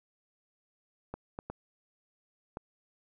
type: clicks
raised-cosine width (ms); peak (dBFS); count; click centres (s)
1; -24; 4; 1.14 / 1.389 / 1.5 / 2.571
effects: none